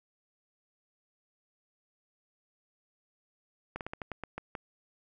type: slowing click train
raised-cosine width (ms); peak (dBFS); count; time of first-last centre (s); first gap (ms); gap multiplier
0.5; -22; 9; 3.76-4.552; 48; 1.2
effects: none